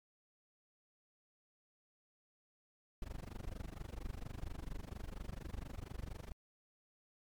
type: noise with amplitude modulation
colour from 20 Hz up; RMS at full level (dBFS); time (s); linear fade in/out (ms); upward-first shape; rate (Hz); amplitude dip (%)
brown; -41; 3.02-6.32; 2; sine; 24.3; 100
effects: MP3 96 kbps